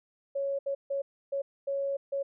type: tone bursts at uneven times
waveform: sine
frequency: 554.4 Hz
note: C#5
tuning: in tune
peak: -28 dBFS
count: 6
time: 0.35-0.59 / 0.66-0.75 / 0.9-1.02 / 1.32-1.42 / 1.67-1.97 / 2.12-2.23 s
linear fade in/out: 10 ms
effects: none